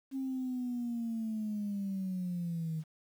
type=linear sweep; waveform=sine; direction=down; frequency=270.1 to 155.56 Hz; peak=-32 dBFS; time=0.11-2.84 s; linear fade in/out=50 ms; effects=tanh soft clip ceiling -29 dBFS + 10-bit